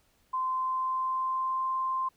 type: tone with pitch glide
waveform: sine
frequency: 1035 to 1046.4 Hz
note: C6 to C6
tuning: -19 to 0 cents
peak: -27 dBFS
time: 0.33-2.09 s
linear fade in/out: 10 ms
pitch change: +19 cents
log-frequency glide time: 0.5-1.66 s
effects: pink hiss -68 dBFS RMS until 2.16 s